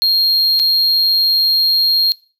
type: tone with dropouts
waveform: triangle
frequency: 4233 Hz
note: C8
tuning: 19 cents sharp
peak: -9 dBFS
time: 0.02-2.12 s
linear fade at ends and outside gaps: 0 ms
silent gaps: 0.592-0.597 s
effects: noise-tail reverb RT60 0.4 s tail -24 dB re dry